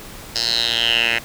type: tone with band-pass filter sweep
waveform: 10% pulse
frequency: 116.54 Hz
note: A#2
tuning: in tune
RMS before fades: -19 dBFS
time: 0.35-1.19 s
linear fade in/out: 10 ms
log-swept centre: 4900 to 2300 Hz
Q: 6.6
effects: pink hiss -37 dBFS RMS until 1.24 s